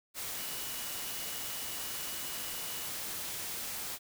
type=tone in noise; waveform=sine; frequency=2928 Hz; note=F#7; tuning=19 cents flat; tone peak=-49 dBFS; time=0.35-2.9 s; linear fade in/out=50 ms; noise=white; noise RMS=-39 dBFS; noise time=0.14-3.99 s; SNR=-13 dB; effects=none